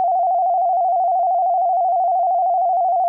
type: tone with vibrato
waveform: sine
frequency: 721 Hz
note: F#5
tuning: 45 cents flat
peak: -14 dBFS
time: 0-3.08 s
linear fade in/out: 0 ms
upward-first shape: square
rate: 13 Hz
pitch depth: 74 cents each way
effects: none